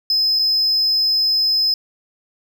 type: tone with dropouts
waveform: triangle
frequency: 5100 Hz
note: D#8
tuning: 42 cents sharp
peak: -13 dBFS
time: 0.1-1.74 s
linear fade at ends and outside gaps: 2 ms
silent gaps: 0.39-0.393 s
effects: none